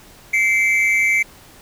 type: tone pair together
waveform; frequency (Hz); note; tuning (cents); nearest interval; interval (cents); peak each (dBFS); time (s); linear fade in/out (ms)
triangle; 2093 / 2303; C7 / D7; 0 / -34; major second; 166; -15; 0.33-1.23; 10
effects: pink hiss -45 dBFS RMS until 1.61 s